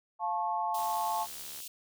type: chord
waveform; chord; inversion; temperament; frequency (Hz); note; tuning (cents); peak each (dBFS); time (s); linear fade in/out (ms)
sine; F augmented; none; just; 698.5 / 873.1 / 1091.3; F5 / A5 / C#6; 0 / -14 / -27; -35 / -31 / -36; 0.19-1.27; 50
type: high-pass noise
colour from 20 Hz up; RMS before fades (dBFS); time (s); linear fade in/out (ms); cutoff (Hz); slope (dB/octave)
white; -43; 0.74-1.68; 5; 2700; 48
type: click train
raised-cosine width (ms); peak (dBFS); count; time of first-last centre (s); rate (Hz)
0.3; -35; 60; 0.79-1.603; 72.6
effects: none